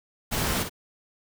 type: noise with echo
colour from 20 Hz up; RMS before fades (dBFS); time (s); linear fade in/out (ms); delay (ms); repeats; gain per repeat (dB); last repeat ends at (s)
pink; -27; 0.31-0.64; 20; 56; 1; -7; 0.696
effects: none